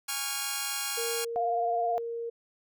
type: chord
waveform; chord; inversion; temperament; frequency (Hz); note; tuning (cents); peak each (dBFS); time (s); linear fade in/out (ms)
5% pulse; Db major; second; equal with one note detuned; 820.6 / 1108.7 / 1396.9; Ab5 / Db6 / F6; -21 / 0 / 0; -23 / -24 / -23; 0.08-1.25; 10
type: tone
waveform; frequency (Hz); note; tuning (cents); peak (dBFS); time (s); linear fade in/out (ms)
sine; 465.3; A#4; -3; -32; 0.97-2.3; 10
type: tone with vibrato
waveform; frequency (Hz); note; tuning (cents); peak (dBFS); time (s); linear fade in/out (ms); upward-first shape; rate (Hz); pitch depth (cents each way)
sine; 700; F5; +4; -26; 1.36-1.98; 0; sine; 19; 36
effects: none